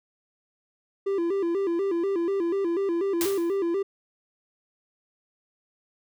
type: tone with vibrato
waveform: triangle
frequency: 365.5 Hz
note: F#4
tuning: 21 cents flat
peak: -21 dBFS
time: 1.06-3.83 s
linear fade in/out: 10 ms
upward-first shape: square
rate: 4.1 Hz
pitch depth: 130 cents each way
type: noise with exponential decay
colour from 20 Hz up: white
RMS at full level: -27 dBFS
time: 3.21-3.57 s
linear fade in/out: 0 ms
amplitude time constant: 78 ms
effects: none